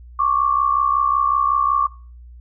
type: tone pair together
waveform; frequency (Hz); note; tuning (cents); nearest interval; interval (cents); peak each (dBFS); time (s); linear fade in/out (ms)
sine; 1100 / 1165.4; C#6 / D6; -14 / -14; minor second; 100; -18; 0.19-1.87; 5
effects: noise-tail reverb RT60 0.4 s tail -22 dB re dry + added 60 Hz sine -38 dBFS peak until 2.4 s